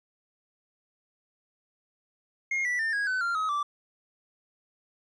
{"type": "tone with pitch steps", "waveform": "triangle", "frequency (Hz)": [2139, 1961.5, 1798.7, 1649.4, 1512.5, 1387, 1271.9, 1166.3], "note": ["C7", "B6", "A6", "G#6", "F#6", "F6", "D#6", "D6"], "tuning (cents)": [38, -12, 38, -12, 38, -12, 38, -12], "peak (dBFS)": -24, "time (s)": [2.51, 3.63], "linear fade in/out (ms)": 5, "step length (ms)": 140, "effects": ["resampled to 22050 Hz"]}